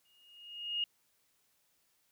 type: tone with exponential growth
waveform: sine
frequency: 2857 Hz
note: F7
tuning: 39 cents sharp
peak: -29 dBFS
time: 0.05-0.84 s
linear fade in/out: 2 ms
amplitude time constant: 170 ms
effects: white hiss -74 dBFS RMS until 2.11 s